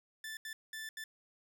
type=tone bursts at uneven times; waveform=sawtooth; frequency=1760 Hz; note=A6; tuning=in tune; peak=-38 dBFS; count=4; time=0.24-0.37 / 0.45-0.53 / 0.73-0.89 / 0.97-1.04 s; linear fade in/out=2 ms; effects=none